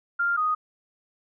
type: tone pair in turn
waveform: sine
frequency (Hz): 1396 / 1243.7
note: F6 / D#6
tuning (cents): -1 / -1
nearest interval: major second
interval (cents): 200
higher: first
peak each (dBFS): -21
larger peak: neither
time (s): 0.19-0.37 / 0.37-0.55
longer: neither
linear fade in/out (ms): 10
effects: none